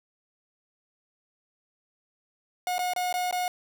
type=tone with dropouts; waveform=45% pulse; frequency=723 Hz; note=F#5; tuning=40 cents flat; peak=-26 dBFS; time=2.67-3.48 s; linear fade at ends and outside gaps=1 ms; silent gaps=2.782-2.791 / 2.935-2.962 / 3.127-3.14 / 3.311-3.326 s; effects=none